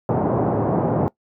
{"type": "band-pass noise", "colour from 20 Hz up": "pink", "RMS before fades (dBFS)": -20, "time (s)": [0.09, 1.08], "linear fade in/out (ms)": 0, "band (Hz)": [110, 880], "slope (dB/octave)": 24, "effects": ["noise-tail reverb RT60 0.1 s tail -20 dB re dry"]}